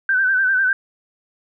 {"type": "tone with vibrato", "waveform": "sine", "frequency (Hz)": 1540, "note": "G6", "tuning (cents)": -31, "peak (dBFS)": -14, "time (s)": [0.09, 0.73], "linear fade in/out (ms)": 2, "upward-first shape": "sine", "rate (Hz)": 10, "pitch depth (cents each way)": 57, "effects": []}